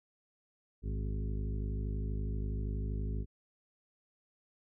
harmonic tone with a mistuned harmonic, 52.4 Hz, G#1, 16 cents sharp, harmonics 1 / 2 / 3 / 4 / 5 / 7 / 8, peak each -34 / -40 / -44 / -46 / -48 / -51 / -52 dBFS, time 0.82-3.26 s, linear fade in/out 50 ms, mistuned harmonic 1, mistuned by +120 cents, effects none

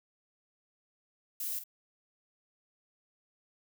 violet noise with echo, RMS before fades -36 dBFS, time 1.4-1.59 s, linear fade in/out 5 ms, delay 49 ms, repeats 1, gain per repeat -10 dB, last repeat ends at 1.639 s, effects none

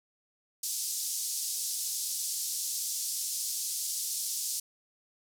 pink band-pass noise, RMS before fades -34 dBFS, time 0.63-4.6 s, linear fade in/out 5 ms, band 5100 to 13000 Hz, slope 24 dB/octave, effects none

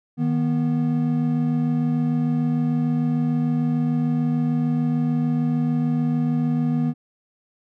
triangle tone pair together, 156.1 / 242.8 Hz, D#3 / B3, +6 / -29 cents, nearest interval minor sixth, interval 765 cents, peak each -20 / -19 dBFS, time 0.17-6.94 s, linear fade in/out 50 ms, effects none

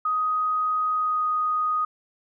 sine tone with pitch glide, 1252 to 1244.1 Hz, D#6 to D#6, +10 to -1 cents, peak -21 dBFS, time 0.05-1.85 s, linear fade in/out 5 ms, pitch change -11 cents, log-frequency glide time 0.92-1.25 s, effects none

